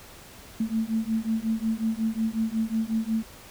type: beating tone pair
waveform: sine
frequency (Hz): 220 / 225.5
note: A3 / A3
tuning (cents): 0 / +43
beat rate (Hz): 5.5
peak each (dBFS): -27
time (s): 0.6-3.23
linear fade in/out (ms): 5
effects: pink hiss -47 dBFS RMS until 3.5 s